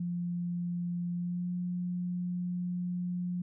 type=tone with pitch glide; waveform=sine; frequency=174.61 to 178.07 Hz; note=F3 to F3; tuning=0 to +34 cents; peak=-31 dBFS; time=0-3.42 s; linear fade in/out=5 ms; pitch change=+34 cents; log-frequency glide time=1.14-1.51 s; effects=none